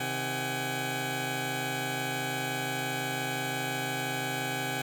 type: tone cluster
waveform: 15% pulse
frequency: 131.5 / 157.3 / 759 / 832 Hz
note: C3 / D#3 / F#5 / G#5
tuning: +9 / +19 / +44 / +3 cents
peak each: -29 / -35 / -28 / -30 dBFS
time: 0-4.82 s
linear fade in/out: 5 ms
effects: none